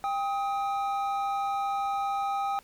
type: tone pair together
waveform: triangle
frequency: 795 / 1262 Hz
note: G5 / D#6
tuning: +24 / +24 cents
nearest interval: minor sixth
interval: 800 cents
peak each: -26 / -31 dBFS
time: 0.04-2.59 s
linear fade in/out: 0 ms
effects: pink hiss -58 dBFS RMS until 2.63 s